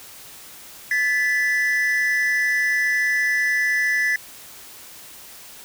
triangle tone pair together, 1734 / 1984.7 Hz, A6 / B6, -26 / +8 cents, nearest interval major second, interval 234 cents, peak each -19 dBFS, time 0.91-4.16 s, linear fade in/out 2 ms, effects white hiss -42 dBFS RMS until 5.64 s

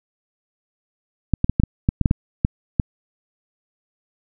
clicks, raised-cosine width 5 ms, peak -3 dBFS, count 11, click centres 1.337 / 1.444 / 1.496 / 1.599 / 1.636 / 1.889 / 2.013 / 2.058 / 2.111 / 2.449 / 2.798 s, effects none

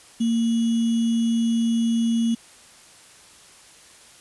sine tone with sample-and-hold, 230 Hz, A#3, 23 cents flat, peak -18 dBFS, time 0.2-2.35 s, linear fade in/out 10 ms, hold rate 3150 Hz, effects white hiss -49 dBFS RMS until 4.2 s + resampled to 24000 Hz

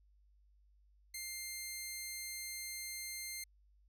10% pulse tone, 2100 Hz, C7, 6 cents sharp, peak -33 dBFS, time 1.14-3.44 s, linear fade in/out 5 ms, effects added 50 Hz sine -65 dBFS peak until 3.88 s

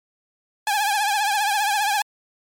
sawtooth tone with vibrato, 826 Hz, G#5, 10 cents flat, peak -15 dBFS, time 0.67-2.02 s, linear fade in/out 2 ms, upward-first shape triangle, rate 15 Hz, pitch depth 100 cents each way, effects MP3 64 kbps

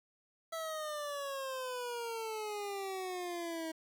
25% pulse exponential sweep, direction down, 659.3 to 319 Hz, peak -34 dBFS, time 0.52-3.72 s, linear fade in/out 10 ms, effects 10-bit

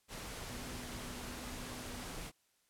sine tone in noise, 246.9 Hz, B3, in tune, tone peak -50 dBFS, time 0.48-2.1 s, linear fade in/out 50 ms, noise pink, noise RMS -45 dBFS, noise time 0.08-2.32 s, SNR -8 dB, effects white hiss -75 dBFS RMS until 2.69 s + low-pass 12000 Hz 12 dB/octave

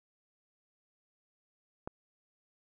click, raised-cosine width 1 ms, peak -24 dBFS, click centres 1.875 s, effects none

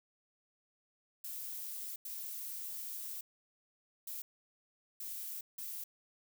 violet noise bursts at uneven times, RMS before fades -43 dBFS, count 5, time 1.24-1.96 / 2.05-3.21 / 4.07-4.22 / 5-5.41 / 5.58-5.84 s, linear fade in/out 5 ms, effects none

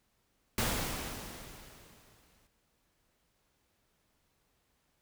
pink noise with exponential decay, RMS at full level -30 dBFS, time 0.58-2.47 s, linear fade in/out 1 ms, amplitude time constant 410 ms, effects pink hiss -75 dBFS RMS until 5.01 s

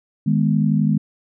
sine chord, G# minor, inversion second, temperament equal, 155.56 / 207.7 / 246.9 Hz, D#3 / G#3 / B3, 0 / 0 / 0 cents, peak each -18 / -18 / -22 dBFS, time 0.26-0.98 s, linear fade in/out 10 ms, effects none

